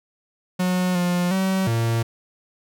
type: tone with pitch steps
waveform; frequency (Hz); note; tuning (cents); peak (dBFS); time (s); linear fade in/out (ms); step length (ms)
45% pulse; 182.1 / 177 / 190.1 / 115.2; F#3 / F3 / F#3 / A#2; -27 / +23 / +47 / -20; -19; 0.59-2.03; 10; 360
effects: none